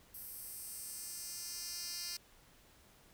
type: tone with high-pass filter sweep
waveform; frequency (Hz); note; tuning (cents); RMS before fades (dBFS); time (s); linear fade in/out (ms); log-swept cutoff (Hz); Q
10% pulse; 349.2; F4; 0; -45; 0.14-2.17; 5; 12000 to 4500; 1.7
effects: pink hiss -64 dBFS RMS until 3.13 s